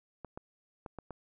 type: clicks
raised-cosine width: 1 ms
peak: -28 dBFS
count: 5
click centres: 0.247 / 0.375 / 0.862 / 0.987 / 1.107 s
effects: none